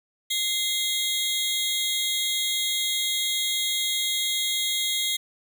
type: tone cluster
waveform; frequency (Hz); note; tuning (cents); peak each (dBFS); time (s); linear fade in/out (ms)
sawtooth; 2080 / 3311 / 3738; C7 / G#7 / A#7; -11 / -6 / +4; -29 / -24 / -24; 0.3-5.17; 10
effects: none